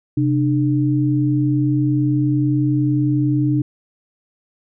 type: tone pair together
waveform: sine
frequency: 131.02 / 299.8 Hz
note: C3 / D4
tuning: +3 / +36 cents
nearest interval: octave + major second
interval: 1433 cents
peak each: -17 dBFS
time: 0.17-3.62 s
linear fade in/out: 5 ms
effects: none